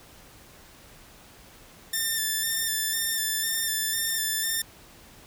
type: tone with vibrato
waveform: 5% pulse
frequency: 1781 Hz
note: A6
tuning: 21 cents sharp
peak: -15 dBFS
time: 1.93-4.62 s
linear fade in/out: 5 ms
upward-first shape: square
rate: 2 Hz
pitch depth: 22 cents each way
effects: pink hiss -51 dBFS RMS until 5.26 s